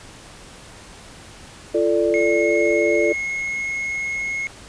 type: chord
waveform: sine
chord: D minor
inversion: first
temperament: equal with one note detuned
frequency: 342.8 / 440 / 587.3 Hz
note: F4 / A4 / D5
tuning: -32 / 0 / 0 cents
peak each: -20 dBFS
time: 1.74-3.13 s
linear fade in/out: 10 ms
type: tone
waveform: triangle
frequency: 2167 Hz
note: C#7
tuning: 40 cents flat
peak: -21 dBFS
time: 2.14-4.47 s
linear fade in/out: 0 ms
effects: pink hiss -42 dBFS RMS until 4.68 s + resampled to 22050 Hz